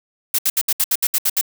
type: noise bursts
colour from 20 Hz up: blue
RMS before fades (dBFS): -17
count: 10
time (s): 0.34-1.412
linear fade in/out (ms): 5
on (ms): 46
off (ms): 68
effects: none